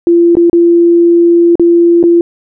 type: tone with dropouts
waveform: sine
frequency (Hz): 342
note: F4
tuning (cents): -36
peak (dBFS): -3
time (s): 0.07-2.21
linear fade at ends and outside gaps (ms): 1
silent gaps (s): 0.353-0.369 / 0.498-0.53 / 1.555-1.596 / 2.029-2.038
effects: none